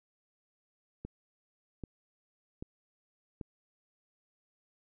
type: click train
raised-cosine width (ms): 3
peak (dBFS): -27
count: 4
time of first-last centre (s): 1.05-3.412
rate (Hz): 1.27
effects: none